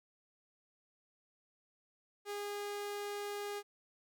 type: tone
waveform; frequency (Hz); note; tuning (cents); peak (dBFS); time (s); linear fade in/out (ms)
sawtooth; 409.3; G#4; -25; -35; 2.25-3.63; 50
effects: none